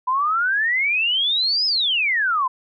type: exponential two-way sweep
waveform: sine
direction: up then down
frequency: 989 to 5200 to 989 Hz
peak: -17 dBFS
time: 0.07-2.48 s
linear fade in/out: 10 ms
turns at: 1.66 s
effects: none